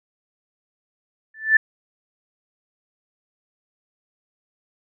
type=tone with exponential growth; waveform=sine; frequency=1760 Hz; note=A6; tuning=in tune; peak=-7 dBFS; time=1.34-1.57 s; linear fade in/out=5 ms; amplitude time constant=49 ms; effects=none